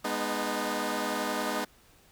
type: chord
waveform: 10% pulse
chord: G# minor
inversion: none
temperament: equal with one note detuned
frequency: 207.7 / 246.9 / 306 Hz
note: G#3 / B3 / D#4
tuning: 0 / 0 / -29 cents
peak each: -26 / -25 / -25 dBFS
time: 0.04-1.65 s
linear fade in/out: 10 ms
effects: pink hiss -60 dBFS RMS until 2.11 s